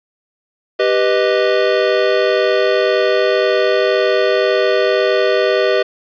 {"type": "chord", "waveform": "square", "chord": "G augmented", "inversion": "none", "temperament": "equal", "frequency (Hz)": [392, 493.9, 622.3], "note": ["G4", "B4", "D#5"], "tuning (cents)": [0, 0, 0], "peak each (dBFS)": -17, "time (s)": [0.79, 5.83], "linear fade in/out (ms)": 10, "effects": ["resampled to 11025 Hz", "8-bit"]}